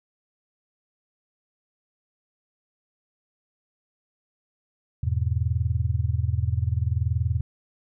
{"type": "chord", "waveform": "sine", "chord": "E major", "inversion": "none", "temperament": "just", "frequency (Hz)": [82.41, 103.01, 123.61], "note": ["E2", "G#2", "B2"], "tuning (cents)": [0, -14, 2], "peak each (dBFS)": [-25, -26, -27], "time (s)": [5.03, 7.41], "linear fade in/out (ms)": 5, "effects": []}